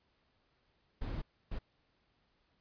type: noise bursts at uneven times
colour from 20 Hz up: brown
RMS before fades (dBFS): -38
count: 2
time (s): 1.01-1.22 / 1.51-1.59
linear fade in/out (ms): 10
effects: pink hiss -75 dBFS RMS until 2.6 s + resampled to 11025 Hz